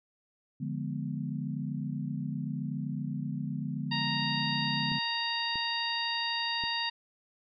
sine chord, D diminished seventh, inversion none, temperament equal, 146.83 / 174.61 / 207.7 / 246.9 Hz, D3 / F3 / Ab3 / Cb4, 0 / 0 / 0 / 0 cents, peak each -35 / -39 / -38 / -38 dBFS, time 0.6-4.99 s, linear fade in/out 10 ms
harmonic tone, 932 Hz, A#5, 1 cent flat, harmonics 1 / 2 / 3 / 4 / 5, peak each -36 / -36 / -36 / -36 / -36 dBFS, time 3.91-6.9 s, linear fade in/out 10 ms
clicks, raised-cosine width 3 ms, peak -31 dBFS, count 3, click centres 4.918 / 5.557 / 6.638 s
effects none

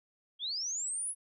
sine linear sweep, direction up, 3177 to 10600 Hz, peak -33 dBFS, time 0.39-1.15 s, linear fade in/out 50 ms, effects none

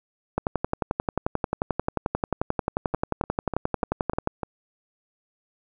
two click trains, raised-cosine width 1 ms, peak -14 / -9 dBFS, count 6 / 45, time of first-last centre 2.94-4.433 / 0.38-4.274 s, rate 3.35 / 11.3 Hz, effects none

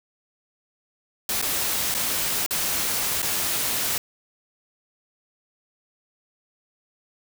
white noise with dropouts, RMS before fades -25 dBFS, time 1.29-3.98 s, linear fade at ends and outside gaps 2 ms, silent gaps 1.416-1.424 / 1.942-1.948 / 2.463-2.508 / 3.22-3.227 s, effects none

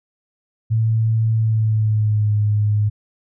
sine tone with pitch glide, 111.8 to 104.92 Hz, A2 to G#2, +28 to +18 cents, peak -14 dBFS, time 0.7-2.9 s, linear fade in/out 20 ms, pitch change -110 cents, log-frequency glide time 1.33-2.34 s, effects none

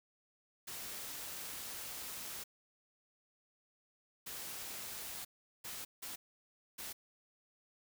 white noise bursts at uneven times, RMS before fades -45 dBFS, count 5, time 0.67-2.44 / 4.26-5.25 / 5.64-5.85 / 6.02-6.16 / 6.78-6.93 s, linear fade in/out 10 ms, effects none

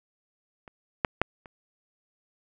clicks, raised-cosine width 0.5 ms, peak -30 / -7 / -6 / -30 dBFS, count 4, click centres 0.678 / 1.048 / 1.216 / 1.458 s, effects none

